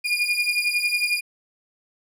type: beating tone pair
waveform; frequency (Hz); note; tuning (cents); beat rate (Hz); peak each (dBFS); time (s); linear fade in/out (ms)
35% pulse; 2425 / 2436; D#7 / D#7; -45 / -37; 11; -21 / -22; 0.04-1.21; 20
effects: low-pass 12000 Hz 12 dB/octave